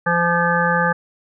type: harmonic tone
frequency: 171.9 Hz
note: F3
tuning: 27 cents flat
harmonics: 1 / 3 / 5 / 7 / 9 / 10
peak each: -22 / -22 / -22 / -22 / -22 / -22 dBFS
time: 0.06-0.93 s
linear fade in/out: 10 ms
effects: none